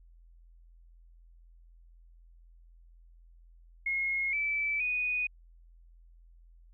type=tone with pitch steps; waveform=sine; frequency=2159 / 2314 / 2480 Hz; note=C#7 / D7 / D#7; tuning=-46 / -26 / -6 cents; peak=-28 dBFS; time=3.86-5.27 s; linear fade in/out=5 ms; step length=470 ms; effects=added 42 Hz sine -54 dBFS peak until 6.73 s